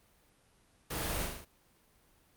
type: noise with echo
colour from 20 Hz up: pink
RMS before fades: -37 dBFS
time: 0.9-1.25 s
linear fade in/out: 10 ms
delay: 40 ms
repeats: 5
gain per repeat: -3 dB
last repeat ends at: 1.45 s
effects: pink hiss -67 dBFS RMS until 2.36 s + Opus 32 kbps